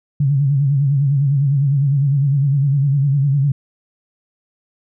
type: tone with vibrato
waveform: sine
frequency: 139.8 Hz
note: C#3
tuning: 15 cents sharp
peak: -12 dBFS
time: 0.2-3.52 s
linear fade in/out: 5 ms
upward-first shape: sine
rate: 9.9 Hz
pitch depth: 87 cents each way
effects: none